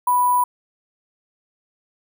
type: tone with sample-and-hold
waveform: sine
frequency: 987.8 Hz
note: B5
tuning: in tune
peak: -14 dBFS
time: 0.07-0.44 s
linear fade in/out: 5 ms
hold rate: 11025 Hz
effects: none